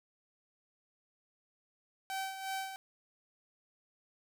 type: tone with tremolo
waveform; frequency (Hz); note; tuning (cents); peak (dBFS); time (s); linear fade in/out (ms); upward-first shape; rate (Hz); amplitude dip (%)
sawtooth; 770; G5; -31; -31; 2.1-2.76; 0; sine; 2.8; 60
effects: none